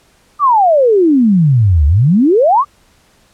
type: exponential two-way sweep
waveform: sine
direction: down then up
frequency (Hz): 1226 to 69.3 to 1226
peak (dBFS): -6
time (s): 0.39-2.65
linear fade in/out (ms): 50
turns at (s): 1.86
effects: pink hiss -51 dBFS RMS until 3.33 s + low-pass 11000 Hz 12 dB/octave